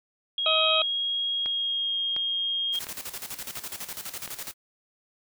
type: tone with pitch glide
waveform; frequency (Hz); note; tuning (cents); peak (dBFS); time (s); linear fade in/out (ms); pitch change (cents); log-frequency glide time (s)
sine; 3279 to 3241; G#7 to G#7; -23 to -43; -25; 0.38-2.79; 2; -20; 1.33-1.97
type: harmonic tone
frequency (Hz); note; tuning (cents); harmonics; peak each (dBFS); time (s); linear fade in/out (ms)
633; D#5; +30; 1 / 2 / 4 / 5 / 6; -27 / -28 / -28 / -27 / -27; 0.46-0.82; 2
type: click train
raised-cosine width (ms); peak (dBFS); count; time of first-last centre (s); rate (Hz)
0.3; -21; 5; 1.46-4.277; 1.42
type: noise with tremolo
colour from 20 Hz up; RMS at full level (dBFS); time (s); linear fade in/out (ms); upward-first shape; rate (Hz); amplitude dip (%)
white; -35; 2.72-4.54; 50; square; 12; 70
effects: none